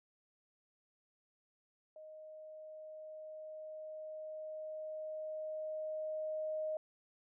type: tone with level ramp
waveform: sine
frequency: 622.3 Hz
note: D#5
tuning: in tune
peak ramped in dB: -50 to -35 dBFS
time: 1.96-6.77 s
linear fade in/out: 2 ms
effects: none